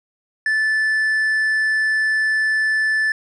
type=tone; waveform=triangle; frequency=1750 Hz; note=A6; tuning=10 cents flat; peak=-14 dBFS; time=0.46-3.12 s; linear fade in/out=2 ms; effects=resampled to 24000 Hz